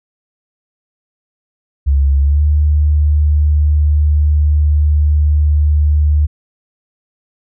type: tone with pitch glide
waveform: sine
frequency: 69.3 to 74.7 Hz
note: C#2 to D2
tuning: 0 to +30 cents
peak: -8 dBFS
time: 1.86-6.27 s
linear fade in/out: 20 ms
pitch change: +130 cents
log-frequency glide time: 2.2-2.43 s
effects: none